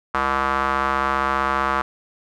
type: tone with band-pass filter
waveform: square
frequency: 67.6 Hz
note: C#2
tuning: 43 cents flat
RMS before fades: -21 dBFS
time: 0.14-1.82 s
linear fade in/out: 5 ms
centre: 1200 Hz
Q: 3.2
effects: none